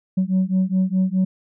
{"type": "beating tone pair", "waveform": "sine", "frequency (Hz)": [185, 189.8], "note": ["F#3", "F#3"], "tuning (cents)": [0, 44], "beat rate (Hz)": 4.8, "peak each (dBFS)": -18, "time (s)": [0.17, 1.25], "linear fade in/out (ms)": 10, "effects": ["tanh soft clip ceiling -13 dBFS"]}